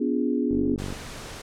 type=chord; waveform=sine; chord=B diminished seventh; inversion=none; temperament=equal with one note detuned; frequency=246.9 / 289 / 349.2 / 415.3 Hz; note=B3 / D4 / F4 / Ab4; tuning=0 / -28 / 0 / 0 cents; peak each=-25 / -26 / -30 / -30 dBFS; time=0-0.76 s; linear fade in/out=10 ms
type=click train; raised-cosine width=3 ms; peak=-20 dBFS; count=21; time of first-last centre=0.51-0.925 s; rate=48.2 Hz
type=noise; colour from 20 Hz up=pink; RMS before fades=-38 dBFS; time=0.78-1.42 s; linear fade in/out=10 ms
effects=low-pass 9000 Hz 12 dB/octave